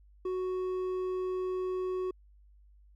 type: tone with hard clipping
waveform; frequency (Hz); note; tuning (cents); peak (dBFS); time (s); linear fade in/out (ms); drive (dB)
sine; 370; F#4; 0; -32; 0.25-2.11; 5; 5
effects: added 50 Hz sine -56 dBFS peak until 2.95 s